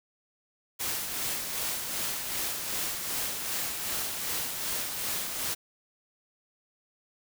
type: noise with tremolo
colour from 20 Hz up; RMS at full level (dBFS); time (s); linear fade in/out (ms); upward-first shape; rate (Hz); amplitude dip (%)
white; -31; 0.79-5.55; 20; sine; 2.6; 40
effects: none